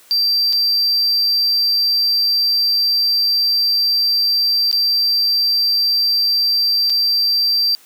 triangle tone with dropouts, 4698 Hz, D8, in tune, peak -12 dBFS, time 0.11-7.75 s, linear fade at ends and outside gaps 0 ms, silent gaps 0.526-0.531 / 4.714-4.728 / 6.898-6.902 s, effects white hiss -48 dBFS RMS until 7.85 s + high-pass 200 Hz 12 dB/octave

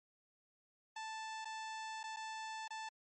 sawtooth tone with dropouts, 880 Hz, A5, in tune, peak -39 dBFS, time 0.96-2.89 s, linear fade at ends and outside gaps 5 ms, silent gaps 1.447-1.454 / 2.032-2.038 / 2.163-2.168 / 2.679-2.705 s, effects MP3 32 kbps

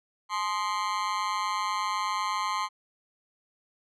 40% pulse tone with amplitude modulation, 1046.5 Hz, C6, in tune, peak -22 dBFS, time 0.29-2.69 s, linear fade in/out 50 ms, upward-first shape sine, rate 192 Hz, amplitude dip 95%, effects low-pass 6000 Hz 12 dB/octave

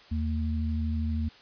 sine tone pair together, 79.82 / 226.8 Hz, D#2 / A#3, +45 / -47 cents, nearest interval octave + tritone, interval 1808 cents, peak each -27 / -32 dBFS, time 0.11-1.29 s, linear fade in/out 10 ms, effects white hiss -53 dBFS RMS until 1.41 s + resampled to 11025 Hz

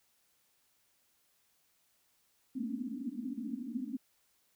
pink band-pass noise, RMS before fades -39 dBFS, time 2.55-3.97 s, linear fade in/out 5 ms, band 220 to 280 Hz, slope 96 dB/octave, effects white hiss -73 dBFS RMS until 4.55 s

